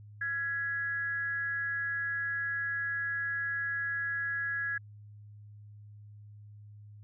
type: tone with amplitude modulation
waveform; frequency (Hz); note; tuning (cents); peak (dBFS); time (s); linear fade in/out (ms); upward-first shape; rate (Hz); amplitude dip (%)
sine; 1670; G#6; +9; -28; 0.21-4.78; 5; sine; 299; 55
effects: added 104 Hz sine -48 dBFS peak until 7.03 s